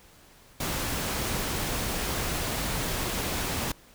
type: noise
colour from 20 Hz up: pink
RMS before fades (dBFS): -30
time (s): 0.6-3.72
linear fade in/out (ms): 5
effects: pink hiss -55 dBFS RMS until 3.94 s